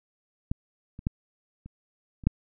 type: clicks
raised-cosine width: 5 ms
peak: -15 / -28 / -13 / -30 / -30 / -8 dBFS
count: 6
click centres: 0.515 / 0.991 / 1.069 / 1.66 / 2.238 / 2.27 s
effects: none